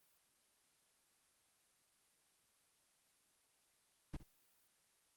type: noise with echo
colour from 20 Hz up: brown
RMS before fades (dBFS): -43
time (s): 4.13-4.17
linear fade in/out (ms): 10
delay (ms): 63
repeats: 1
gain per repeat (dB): -13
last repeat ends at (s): 4.233
effects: white hiss -75 dBFS RMS until 5.16 s + Opus 24 kbps